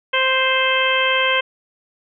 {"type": "harmonic tone", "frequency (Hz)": 523.3, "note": "C5", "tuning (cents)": 0, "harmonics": [1, 2, 3, 4, 5, 6], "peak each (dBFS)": [-22, -22, -22, -22, -22, -22], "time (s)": [0.13, 1.41], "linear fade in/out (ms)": 10, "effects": []}